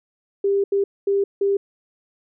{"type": "tone bursts at uneven times", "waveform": "sine", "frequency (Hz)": 397.6, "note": "G4", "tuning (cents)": 25, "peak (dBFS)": -16, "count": 4, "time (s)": [[0.44, 0.64], [0.72, 0.84], [1.07, 1.24], [1.41, 1.57]], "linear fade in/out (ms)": 5, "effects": []}